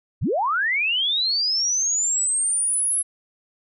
sine linear sweep, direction up, 48.29 to 11020 Hz, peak -19 dBFS, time 0.21-3.03 s, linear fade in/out 20 ms, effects none

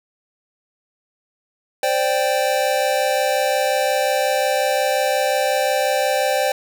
square chord, C suspended second, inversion none, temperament equal with one note detuned, 521.7 / 587.3 / 784 Hz, C5 / D5 / G5, -5 / 0 / 0 cents, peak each -22 dBFS, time 1.83-6.52 s, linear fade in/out 2 ms, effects none

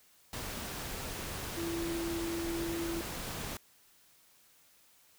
sine tone in noise, 336 Hz, E4, 33 cents sharp, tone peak -34 dBFS, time 1.57-3.01 s, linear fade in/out 2 ms, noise pink, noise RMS -40 dBFS, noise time 0.33-3.57 s, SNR +3 dB, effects white hiss -64 dBFS RMS until 5.18 s

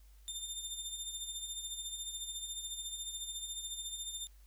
20% pulse tone with tremolo, 3608 Hz, A7, 43 cents sharp, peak -32 dBFS, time 0.28-4.27 s, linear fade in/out 0 ms, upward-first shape sine, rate 14 Hz, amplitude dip 55%, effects added 50 Hz sine -56 dBFS peak until 4.46 s + white hiss -70 dBFS RMS until 4.46 s

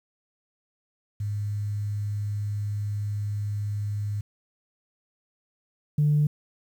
sine tone pair in turn, 103.3 / 148.54 Hz, G#2 / D3, -9 / +20 cents, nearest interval tritone, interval 629 cents, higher second, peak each -26 / -17 dBFS, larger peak second, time 1.2-4.21 / 5.98-6.27 s, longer first, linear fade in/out 5 ms, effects tanh soft clip ceiling -14 dBFS + 9-bit

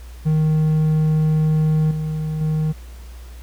triangle tone with level steps, 155.7 Hz, D#3, 2 cents sharp, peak -12 / -19 / -15 dBFS, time 0.25-2.73 s, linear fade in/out 20 ms, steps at 1.91 / 2.41 s, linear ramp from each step 2 ms, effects added 60 Hz sine -34 dBFS peak until 3.42 s + pink hiss -48 dBFS RMS until 3.42 s

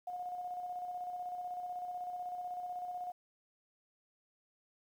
sine tone with tremolo, 720 Hz, F#5, 47 cents flat, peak -37 dBFS, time 0.07-3.12 s, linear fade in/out 5 ms, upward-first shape square, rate 16 Hz, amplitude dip 35%, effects 11-bit

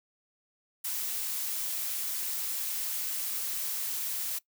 blue noise with amplitude modulation, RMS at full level -32 dBFS, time 0.84-4.39 s, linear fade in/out 10 ms, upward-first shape sine, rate 257 Hz, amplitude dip 30%, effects noise-tail reverb RT60 0.1 s tail -20 dB re dry

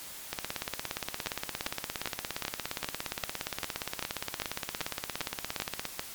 two click trains, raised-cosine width 0.2 ms, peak -14 / -13 dBFS, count 96 / 13, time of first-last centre 0.33-5.853 / 1.27-5.994 s, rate 17.2 / 2.54 Hz, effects white hiss -44 dBFS RMS until 6.14 s + MP3 96 kbps

